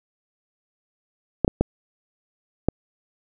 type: clicks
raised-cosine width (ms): 2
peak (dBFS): -4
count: 4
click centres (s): 1.447 / 1.479 / 1.61 / 2.686
effects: none